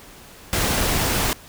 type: noise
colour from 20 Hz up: pink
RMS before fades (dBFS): -21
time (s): 0.53-1.33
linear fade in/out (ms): 0
effects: pink hiss -44 dBFS RMS until 1.48 s